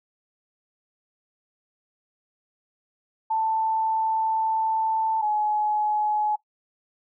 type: tone pair in turn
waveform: sine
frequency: 885 / 846.2 Hz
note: A5 / G#5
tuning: +10 / +32 cents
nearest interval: minor second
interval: 78 cents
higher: first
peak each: -21 dBFS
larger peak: neither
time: 3.3-5.22 / 5.22-6.36 s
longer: first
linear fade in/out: 10 ms
effects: noise-tail reverb RT60 0.1 s tail -18 dB re dry